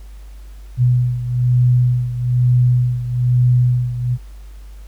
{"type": "beating tone pair", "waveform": "sine", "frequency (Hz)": [123.47, 124.57], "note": ["B2", "B2"], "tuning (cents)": [0, 15], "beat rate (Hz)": 1.1, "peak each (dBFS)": [-13, -18], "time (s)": [0.77, 4.18], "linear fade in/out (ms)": 50, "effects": ["added 50 Hz sine -33 dBFS peak until 4.87 s", "pink hiss -52 dBFS RMS until 4.87 s"]}